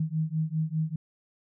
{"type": "beating tone pair", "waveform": "sine", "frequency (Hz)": [155.56, 160.56], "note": ["D#3", "E3"], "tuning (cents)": [0, -45], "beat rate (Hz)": 5, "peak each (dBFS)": -29, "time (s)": [0, 0.96], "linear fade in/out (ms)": 5, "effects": []}